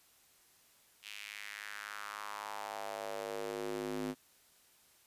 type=tone with high-pass filter sweep; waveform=square; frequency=51.8 Hz; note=G#1; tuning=4 cents flat; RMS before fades=-42 dBFS; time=1.02-4.15 s; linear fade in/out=50 ms; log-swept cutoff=2800 to 260 Hz; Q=2.9; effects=white hiss -66 dBFS RMS until 5.06 s + resampled to 32000 Hz